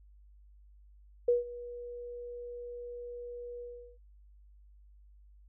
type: tone with ADSR envelope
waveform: sine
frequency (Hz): 483.1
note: B4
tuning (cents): -38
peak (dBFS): -21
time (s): 1.28-3.98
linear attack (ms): 6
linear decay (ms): 150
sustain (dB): -19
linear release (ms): 370
effects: added 50 Hz sine -55 dBFS peak until 5.48 s